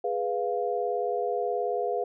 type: chord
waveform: sine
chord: F diminished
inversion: first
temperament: equal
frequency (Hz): 415.3 / 493.9 / 698.5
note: Ab4 / Cb5 / F5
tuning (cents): 0 / 0 / 0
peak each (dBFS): -30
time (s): 0.04-2.04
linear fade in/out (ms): 5
effects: none